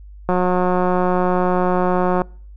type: click train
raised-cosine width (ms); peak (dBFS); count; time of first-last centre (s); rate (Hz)
1; -5; 350; 0.29-2.218; 181
effects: noise-tail reverb RT60 0.5 s tail -26 dB re dry + added 50 Hz sine -36 dBFS peak until 2.56 s